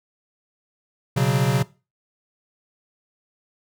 square chord, B suspended second, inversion none, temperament equal, 123.47 / 138.59 / 185 Hz, B2 / C#3 / F#3, 0 / 0 / 0 cents, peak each -23 / -21 / -25 dBFS, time 1.16-1.63 s, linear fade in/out 10 ms, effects noise-tail reverb RT60 0.3 s tail -20 dB re dry

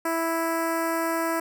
10% pulse tone with notch filter, 329.6 Hz, E4, in tune, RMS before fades -26 dBFS, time 0.05-1.4 s, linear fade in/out 5 ms, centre 3800 Hz, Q 0.52, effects none

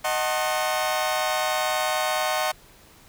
sawtooth chord, D# diminished seventh, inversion none, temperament just, 622.3 / 746.7 / 896 / 1075.3 Hz, D#5 / F#5 / A5 / C6, 0 / +16 / +31 / +47 cents, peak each -23 / -23 / -28 / -26 dBFS, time 0.04-2.52 s, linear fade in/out 10 ms, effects pink hiss -52 dBFS RMS until 3.08 s

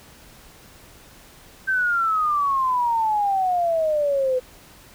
sine exponential sweep, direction down, 1568 to 501 Hz, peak -18 dBFS, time 1.67-4.4 s, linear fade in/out 20 ms, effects pink hiss -48 dBFS RMS until 4.94 s

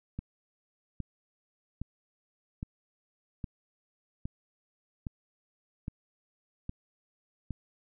click train, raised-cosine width 5 ms, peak -23 dBFS, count 10, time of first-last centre 0.19-7.507 s, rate 1.23 Hz, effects none

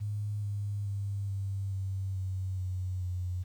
sine tone with pitch steps, 103.83 / 101.81 / 99.83 / 97.89 / 95.99 / 94.12 / 92.29 / 90.49 Hz, G#2 / G#2 / G2 / G2 / G2 / F#2 / F#2 / F#2, 0 / -34 / +32 / -2 / -36 / +30 / -4 / -38 cents, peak -31 dBFS, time 0-3.44 s, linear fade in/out 20 ms, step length 430 ms, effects 10-bit

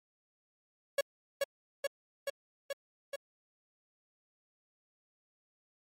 45% pulse tone with echo, 558 Hz, C#5, 11 cents sharp, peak -26 dBFS, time 0.98-1.01 s, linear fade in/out 5 ms, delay 430 ms, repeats 5, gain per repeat -2 dB, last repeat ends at 3.16 s, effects MP3 64 kbps

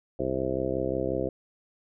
harmonic tone, 65.6 Hz, C2, 5 cents sharp, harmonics 1 / 2 / 3 / 4 / 5 / 6 / 7 / 8 / 9 / 10, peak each -39 / -37 / -40 / -37 / -33 / -32 / -38 / -31 / -43 / -37 dBFS, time 0.19-1.29 s, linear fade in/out 5 ms, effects none

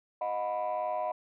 sine chord, B major, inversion first, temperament equal with one note detuned, 622.3 / 725.6 / 987.8 Hz, D#5 / F#5 / B5, 0 / -34 / 0 cents, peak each -32 / -32 / -34 dBFS, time 0.21-1.12 s, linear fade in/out 5 ms, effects tanh soft clip ceiling -25 dBFS

